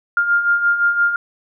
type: beating tone pair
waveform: sine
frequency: 1400 / 1405.8 Hz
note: F6 / F6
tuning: +4 / +11 cents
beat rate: 5.8 Hz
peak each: -21 / -14 dBFS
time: 0.17-1.16 s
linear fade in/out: 2 ms
effects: none